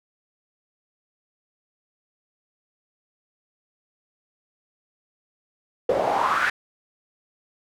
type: noise with band-pass filter sweep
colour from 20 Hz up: pink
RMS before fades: -22 dBFS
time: 5.89-6.5 s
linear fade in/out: 5 ms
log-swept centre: 490 to 1700 Hz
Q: 5.4
effects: none